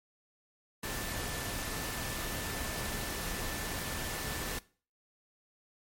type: tone in noise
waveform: sine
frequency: 1764 Hz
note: A6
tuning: 4 cents sharp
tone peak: -46 dBFS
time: 0.83-4.59 s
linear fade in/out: 5 ms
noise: pink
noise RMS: -37 dBFS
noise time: 0.83-4.59 s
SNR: -12 dB
effects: noise-tail reverb RT60 0.4 s tail -20 dB re dry + MP3 64 kbps